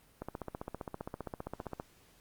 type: click train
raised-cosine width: 1 ms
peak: -24 dBFS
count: 25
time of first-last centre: 0.22-1.799 s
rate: 15.2 Hz
effects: pink hiss -64 dBFS RMS until 2.2 s + Opus 32 kbps